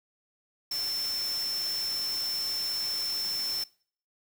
sine tone in noise, 5350 Hz, E8, 25 cents sharp, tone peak -29 dBFS, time 0.71-3.64 s, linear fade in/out 5 ms, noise white, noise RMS -40 dBFS, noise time 0.71-3.64 s, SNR +8 dB, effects noise-tail reverb RT60 0.5 s tail -22 dB re dry

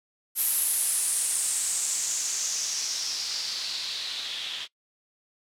blue noise with low-pass filter sweep, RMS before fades -29 dBFS, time 0.35-4.68 s, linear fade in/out 50 ms, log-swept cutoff 12000 to 3300 Hz, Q 4.2, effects noise-tail reverb RT60 0.1 s tail -21 dB re dry

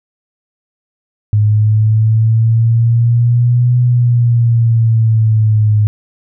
sine exponential two-way sweep, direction up then down, 105 to 123.47 to 105.2 Hz, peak -7 dBFS, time 1.33-5.87 s, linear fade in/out 0 ms, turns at 3.78 s, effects none

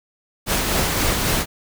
pink noise with tremolo, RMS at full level -19 dBFS, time 0.46-1.46 s, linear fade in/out 50 ms, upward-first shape sine, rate 3.8 Hz, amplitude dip 30%, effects none

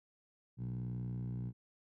10% pulse tone with band-pass filter, 61 Hz, B1, 21 cents flat, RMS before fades -40 dBFS, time 0.57-1.53 s, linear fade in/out 50 ms, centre 140 Hz, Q 6.5, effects none

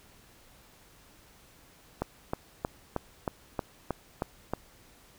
click train, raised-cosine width 1 ms, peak -15 dBFS, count 9, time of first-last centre 2.02-4.536 s, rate 3.18 Hz, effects pink hiss -58 dBFS RMS until 5.18 s

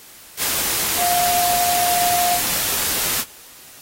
sine tone in noise, 709 Hz, F5, 26 cents sharp, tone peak -18 dBFS, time 0.97-2.4 s, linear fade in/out 50 ms, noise white, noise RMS -21 dBFS, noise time 0.37-3.25 s, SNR 0 dB, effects white hiss -43 dBFS RMS until 3.81 s + AAC 48 kbps

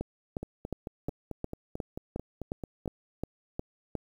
two click trains, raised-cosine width 2 ms, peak -23 / -19 dBFS, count 12 / 12, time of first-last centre 0.43-2.858 / 0.01-3.953 s, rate 4.53 / 2.79 Hz, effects 9-bit

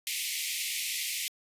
pink high-pass noise, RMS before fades -33 dBFS, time 0.07-1.28 s, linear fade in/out 0 ms, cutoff 2000 Hz, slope 96 dB/octave, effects resampled to 32000 Hz

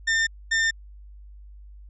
40% pulse tone pair in turn, 1804 / 1804 Hz, A6 / A6, +43 / +43 cents, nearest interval unison, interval 0 cents, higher neither, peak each -19 dBFS, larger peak neither, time 0.07-0.27 / 0.51-0.71 s, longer neither, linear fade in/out 10 ms, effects added 50 Hz sine -42 dBFS peak until 1.89 s + resampled to 22050 Hz

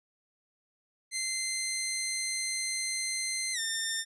10% pulse tone with pitch glide, 2075 to 1806.4 Hz, C7 to A6, -15 to +45 cents, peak -21 dBFS, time 1.11-4.05 s, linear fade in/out 50 ms, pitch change -240 cents, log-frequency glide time 3.53-3.59 s, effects resampled to 24000 Hz

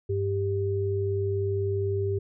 sine tone pair together, 98.65 / 394.6 Hz, G2 / G4, +11 / +11 cents, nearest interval 2 octaves, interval 2400 cents, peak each -27 dBFS, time 0.09-2.19 s, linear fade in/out 10 ms, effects none

